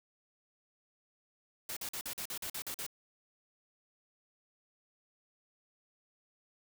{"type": "noise bursts", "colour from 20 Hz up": "white", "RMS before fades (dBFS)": -40, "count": 10, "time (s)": [1.69, 2.865], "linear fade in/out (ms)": 2, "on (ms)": 77, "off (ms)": 45, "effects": []}